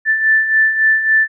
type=beating tone pair; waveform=sine; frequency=1760 / 1763.6 Hz; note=A6 / A6; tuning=0 / +4 cents; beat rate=3.6 Hz; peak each=-18 / -11 dBFS; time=0.05-1.28 s; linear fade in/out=50 ms; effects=none